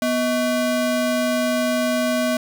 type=ring-modulated tone; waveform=square; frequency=440 Hz; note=A4; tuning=in tune; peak=-16 dBFS; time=0.02-2.37 s; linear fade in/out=2 ms; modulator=194 Hz; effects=none